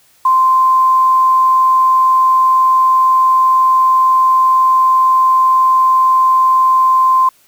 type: tone with quantisation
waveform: sine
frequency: 1041 Hz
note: C6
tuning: 9 cents flat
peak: -7 dBFS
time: 0.25-7.29 s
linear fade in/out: 5 ms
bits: 6
effects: white hiss -51 dBFS RMS until 7.47 s